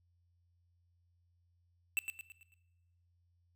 square tone with echo, 2661 Hz, E7, 16 cents sharp, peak -30 dBFS, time 1.97-1.99 s, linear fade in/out 0 ms, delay 110 ms, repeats 5, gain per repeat -7 dB, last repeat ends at 2.54 s, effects noise-tail reverb RT60 1.0 s tail -19 dB re dry + added 87 Hz sine -70 dBFS peak until 3.55 s

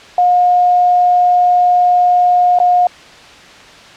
sine tone with dropouts, 716 Hz, F5, 43 cents sharp, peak -7 dBFS, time 0.18-2.87 s, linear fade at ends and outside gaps 2 ms, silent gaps 2.588-2.6 s, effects white hiss -37 dBFS RMS until 3.96 s + low-pass 4000 Hz 12 dB/octave

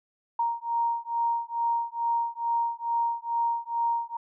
sine beating tone pair, 932.3 / 934.6 Hz, A#5 / A#5, 0 / +4 cents, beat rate 2.3 Hz, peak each -28 dBFS, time 0.39-4.17 s, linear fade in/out 5 ms, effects none

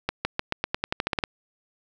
accelerating click train, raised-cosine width 0.3 ms, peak -8 dBFS, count 13, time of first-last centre 0.09-1.238 s, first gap 160 ms, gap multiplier 0.9, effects none

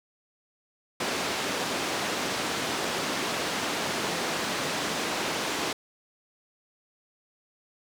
pink band-pass noise, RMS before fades -30 dBFS, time 1-5.73 s, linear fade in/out 5 ms, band 250 to 6500 Hz, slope 12 dB/octave, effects none

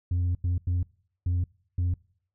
sine tone bursts at uneven times, 88.6 Hz, F2, 25 cents sharp, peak -20 dBFS, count 5, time 0.11-0.35 / 0.44-0.58 / 0.67-0.83 / 1.26-1.44 / 1.78-1.94 s, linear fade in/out 5 ms, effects noise-tail reverb RT60 0.6 s tail -26 dB re dry + tanh soft clip ceiling -22 dBFS

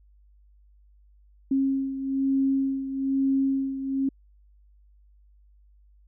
sine beating tone pair, 270 / 271.1 Hz, C#4 / C#4, -45 / -38 cents, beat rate 1.1 Hz, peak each -23 / -29 dBFS, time 1.51-4.09 s, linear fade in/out 5 ms, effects added 50 Hz sine -54 dBFS peak until 6.07 s

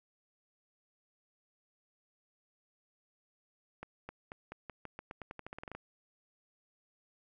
accelerating click train, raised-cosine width 0.5 ms, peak -28 dBFS, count 18, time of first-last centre 3.83-5.75 s, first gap 260 ms, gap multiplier 0.88, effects none

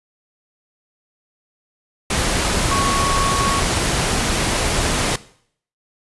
sine tone in noise, 1108 Hz, C#6, 1 cent flat, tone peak -19 dBFS, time 2.71-3.6 s, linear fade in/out 5 ms, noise pink, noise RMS -19 dBFS, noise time 2.1-5.16 s, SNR -3 dB, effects noise-tail reverb RT60 0.6 s tail -18 dB re dry + resampled to 24000 Hz

